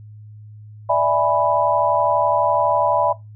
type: chord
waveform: sine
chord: E dominant seventh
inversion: third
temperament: equal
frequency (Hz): 587.3 / 659.3 / 830.6 / 987.8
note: D5 / E5 / G#5 / B5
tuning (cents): 0 / 0 / 0 / 0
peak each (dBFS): -20 / -19 / -22 / -19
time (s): 0.89-3.13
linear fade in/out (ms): 10
effects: noise-tail reverb RT60 0.2 s tail -19 dB re dry + added 106 Hz sine -37 dBFS peak until 3.35 s